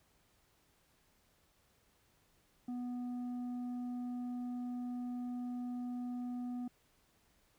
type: tone with tanh clipping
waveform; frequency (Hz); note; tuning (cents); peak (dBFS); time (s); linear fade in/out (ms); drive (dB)
triangle; 245.9; B3; -7; -39; 2.68-6.68; 5; 10
effects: pink hiss -72 dBFS RMS until 7.58 s